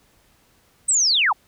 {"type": "linear sweep", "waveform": "sine", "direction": "down", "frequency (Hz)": [8372, 698.5], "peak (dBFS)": -15, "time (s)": [0.88, 1.33], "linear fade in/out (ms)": 10, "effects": ["pink hiss -59 dBFS RMS until 1.47 s"]}